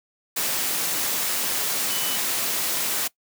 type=tone in noise; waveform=sine; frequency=2987 Hz; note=F#7; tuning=16 cents sharp; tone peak=-32 dBFS; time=1.9-2.17 s; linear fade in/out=10 ms; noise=white; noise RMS=-25 dBFS; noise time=0.36-3.08 s; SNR=-10 dB; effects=noise-tail reverb RT60 0.1 s tail -21 dB re dry + high-pass 150 Hz 12 dB/octave